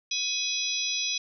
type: harmonic tone with a mistuned harmonic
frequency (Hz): 840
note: G#5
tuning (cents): +19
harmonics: 3 / 4 / 5 / 6 / 7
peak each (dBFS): -33 / -33 / -33 / -33 / -33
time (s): 0.11-1.18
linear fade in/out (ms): 5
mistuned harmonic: 5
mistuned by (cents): -100
effects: none